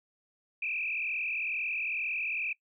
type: tone with frequency modulation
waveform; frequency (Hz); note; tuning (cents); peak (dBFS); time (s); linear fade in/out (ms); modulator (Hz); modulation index
sine; 2492; D#7; +2; -30; 0.62-2.53; 5; 42.2; 3.4
effects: noise-tail reverb RT60 0.1 s tail -23 dB re dry